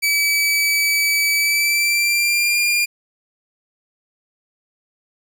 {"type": "tone with pitch glide", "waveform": "sawtooth", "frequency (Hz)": [2295, 2404], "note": ["D7", "D7"], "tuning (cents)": [-40, 40], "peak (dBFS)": -12, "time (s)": [0.02, 2.86], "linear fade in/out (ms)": 20, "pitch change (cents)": 80, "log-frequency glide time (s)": [1.35, 2.57], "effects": []}